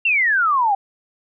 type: exponential sweep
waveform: sine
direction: down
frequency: 2794 to 768 Hz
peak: -14 dBFS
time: 0.05-0.75 s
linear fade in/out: 5 ms
effects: none